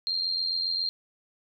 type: tone with amplitude modulation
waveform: sine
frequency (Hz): 4193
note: C8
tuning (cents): +3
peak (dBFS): -23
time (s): 0.07-0.89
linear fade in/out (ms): 0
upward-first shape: sine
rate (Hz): 87.4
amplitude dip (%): 60
effects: none